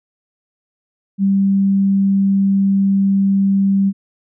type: tone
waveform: sine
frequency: 196 Hz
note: G3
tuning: in tune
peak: -11 dBFS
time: 1.18-3.93 s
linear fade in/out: 50 ms
effects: none